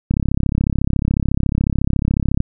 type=click train; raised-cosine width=5 ms; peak=-4 dBFS; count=79; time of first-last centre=0.11-2.404 s; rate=34 Hz; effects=none